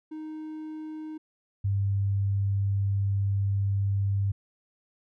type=tone pair in turn; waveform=triangle / sine; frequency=311.1 / 99.16 Hz; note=D#4 / G2; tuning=0 / +20 cents; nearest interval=octave + minor sixth; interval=1980 cents; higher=first; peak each=-33 / -23 dBFS; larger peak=second; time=0.11-1.18 / 1.64-4.32 s; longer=second; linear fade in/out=10 ms; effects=none